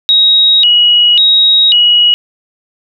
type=tone with vibrato; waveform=sine; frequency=3322 Hz; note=G#7; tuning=in tune; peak=-4 dBFS; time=0.09-2.14 s; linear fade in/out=0 ms; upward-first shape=square; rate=0.92 Hz; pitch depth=230 cents each way; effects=none